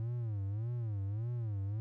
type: tone with vibrato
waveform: triangle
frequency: 108.9 Hz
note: A2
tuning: 17 cents flat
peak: -32 dBFS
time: 0-1.8 s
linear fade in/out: 0 ms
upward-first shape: sine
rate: 1.7 Hz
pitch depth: 190 cents each way
effects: none